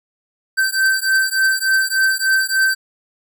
square beating tone pair, 1549 / 1552.4 Hz, G6 / G6, -21 / -17 cents, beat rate 3.4 Hz, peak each -18 dBFS, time 0.57-2.75 s, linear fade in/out 20 ms, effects none

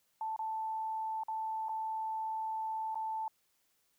sine tone with dropouts, 881 Hz, A5, 2 cents sharp, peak -34 dBFS, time 0.21-3.28 s, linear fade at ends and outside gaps 2 ms, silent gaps 0.363-0.391 / 1.235-1.283 / 1.685-1.692 / 2.946-2.955 s, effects white hiss -75 dBFS RMS until 3.98 s

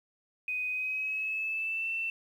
sine tone with pitch glide, 2500 to 2679 Hz, D#7 to E7, +8 to +27 cents, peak -30 dBFS, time 0.48-2.1 s, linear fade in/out 2 ms, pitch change +119 cents, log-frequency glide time 0.7-1.9 s, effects 10-bit

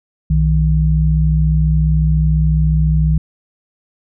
sine tone pair together, 62.17 / 156.4 Hz, B1 / D#3, +12 / +9 cents, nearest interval octave + major third, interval 1597 cents, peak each -13 dBFS, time 0.3-3.18 s, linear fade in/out 5 ms, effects none

